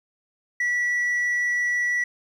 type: tone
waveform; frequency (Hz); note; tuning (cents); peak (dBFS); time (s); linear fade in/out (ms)
sine; 1949; B6; -23; -18; 0.6-2.04; 5
effects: tanh soft clip ceiling -20 dBFS + 9-bit